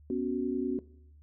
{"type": "chord", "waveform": "sine", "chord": "B suspended second", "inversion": "none", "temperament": "equal", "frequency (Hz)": [246.9, 277.2, 370], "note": ["B3", "C#4", "F#4"], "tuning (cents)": [0, 0, 0], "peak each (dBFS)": [-33, -33, -32], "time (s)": [0.1, 0.79], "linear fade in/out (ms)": 2, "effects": ["noise-tail reverb RT60 0.7 s tail -19 dB re dry", "added 74 Hz sine -53 dBFS peak until 1.22 s"]}